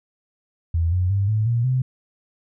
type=tone with pitch steps; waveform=sine; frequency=83.3 / 90.84 / 99.06 / 108.03 / 117.8 / 128.47 Hz; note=E2 / F#2 / G2 / A2 / A#2 / C3; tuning=+19 / -31 / +19 / -31 / +19 / -31 cents; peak=-17 dBFS; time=0.74-1.82 s; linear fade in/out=5 ms; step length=180 ms; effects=none